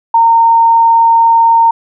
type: tone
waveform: sine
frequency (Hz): 918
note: A#5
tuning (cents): -27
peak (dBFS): -4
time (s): 0.14-1.71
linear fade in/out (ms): 5
effects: none